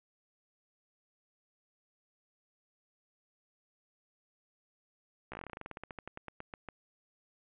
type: slowing click train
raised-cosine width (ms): 0.5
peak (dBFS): -27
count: 24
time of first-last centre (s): 5.32-6.687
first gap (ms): 15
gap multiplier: 1.11
effects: resampled to 8000 Hz + 11-bit